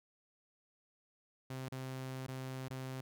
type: tone with dropouts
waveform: sawtooth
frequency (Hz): 130.81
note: C3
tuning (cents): 0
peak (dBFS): -37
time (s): 1.5-3.01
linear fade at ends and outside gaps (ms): 5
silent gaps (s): 1.686-1.72 / 2.268-2.282 / 2.683-2.704
effects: none